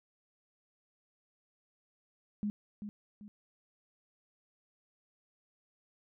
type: tone with echo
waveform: sine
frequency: 207.7 Hz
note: G#3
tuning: in tune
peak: -31 dBFS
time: 2.43-2.5 s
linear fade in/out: 0 ms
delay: 390 ms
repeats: 2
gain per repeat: -8 dB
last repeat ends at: 3.28 s
effects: none